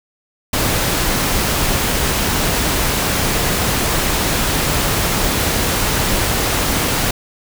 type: noise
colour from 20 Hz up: pink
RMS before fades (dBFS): -17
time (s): 0.53-7.11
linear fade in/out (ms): 5
effects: none